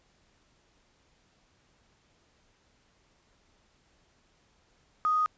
sine tone with quantisation, 1244.5 Hz, D#6, in tune, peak -23 dBFS, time 5.05-5.26 s, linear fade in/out 0 ms, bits 8, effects pink hiss -67 dBFS RMS until 5.37 s + resampled to 16000 Hz

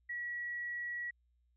sine tone, 1926 Hz, B6, 44 cents flat, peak -37 dBFS, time 0.09-1.11 s, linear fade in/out 10 ms, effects added 60 Hz sine -70 dBFS peak until 1.56 s

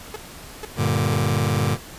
sawtooth tone bursts, 428.4 Hz, A4, 46 cents flat, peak -25 dBFS, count 3, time 0.14-1.14 s, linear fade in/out 2 ms, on 20 ms, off 470 ms
sawtooth chord, G minor, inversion none, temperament just, 98 / 117.6 / 147 Hz, G2 / Bb2 / D3, 0 / +16 / +2 cents, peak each -19 dBFS, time 0.76-1.78 s, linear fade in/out 50 ms
effects pink hiss -40 dBFS RMS until 1.98 s + resampled to 32000 Hz

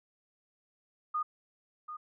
sine tone with echo, 1228 Hz, D#6, 23 cents flat, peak -29 dBFS, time 1.14-1.23 s, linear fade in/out 10 ms, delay 740 ms, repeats 1, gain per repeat -10 dB, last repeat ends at 1.97 s, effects none

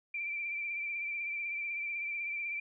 sine tone with vibrato, 2349 Hz, D7, in tune, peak -34 dBFS, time 0.14-2.6 s, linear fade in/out 5 ms, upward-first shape triangle, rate 16 Hz, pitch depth 42 cents each way, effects none

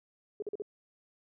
sine tone bursts, 415.3 Hz, G#4, in tune, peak -33 dBFS, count 4, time 0.4-0.621 s, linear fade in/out 2 ms, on 23 ms, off 43 ms, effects none

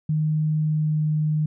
sine tone with pitch glide, 154.4 to 153.33 Hz, D#3 to D#3, -13 to -25 cents, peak -19 dBFS, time 0.09-1.46 s, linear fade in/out 5 ms, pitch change -12 cents, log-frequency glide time 0.59-1.03 s, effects none

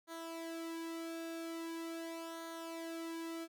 sawtooth tone with flanger, 330 Hz, E4, 2 cents sharp, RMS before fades -44 dBFS, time 0.07-3.48 s, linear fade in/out 50 ms, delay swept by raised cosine 0.38 to 2.08 ms, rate 0.42 Hz, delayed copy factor -0.65, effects none

